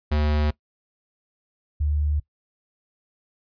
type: tone pair in turn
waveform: square / sine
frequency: 75 / 74.14 Hz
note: D2 / D2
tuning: +37 / +17 cents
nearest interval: unison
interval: 20 cents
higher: first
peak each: -20 dBFS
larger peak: neither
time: 0.11-0.51 / 1.8-2.2 s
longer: neither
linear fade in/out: 10 ms
effects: noise-tail reverb RT60 0.1 s tail -20 dB re dry + resampled to 11025 Hz